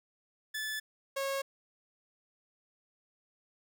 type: tone pair in turn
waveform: sawtooth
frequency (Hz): 1736 / 546.8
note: A6 / C#5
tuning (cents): -24 / -24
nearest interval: octave + minor sixth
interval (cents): 2000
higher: first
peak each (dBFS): -31 / -28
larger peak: second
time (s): 0.54-0.8 / 1.16-1.42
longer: neither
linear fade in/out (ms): 10
effects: none